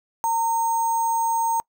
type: tone with sample-and-hold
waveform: sine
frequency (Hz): 917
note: A#5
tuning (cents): -29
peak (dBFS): -19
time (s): 0.24-1.6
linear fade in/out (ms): 0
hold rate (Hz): 7350
effects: noise-tail reverb RT60 0.1 s tail -25 dB re dry